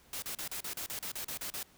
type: noise bursts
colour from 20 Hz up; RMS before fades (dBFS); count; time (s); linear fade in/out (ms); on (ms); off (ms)
white; -39; 12; 0.13-1.63; 2; 92; 36
effects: pink hiss -62 dBFS RMS until 1.77 s